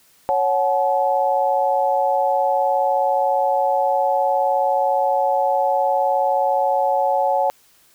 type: chord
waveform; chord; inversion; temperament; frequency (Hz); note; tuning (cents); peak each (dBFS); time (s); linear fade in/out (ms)
sine; F# minor; second; equal with one note detuned; 554.4 / 740 / 859.4; C#5 / F#5 / A5; 0 / 0 / -41; -20; 0.29-7.5; 0
effects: white hiss -55 dBFS RMS until 7.94 s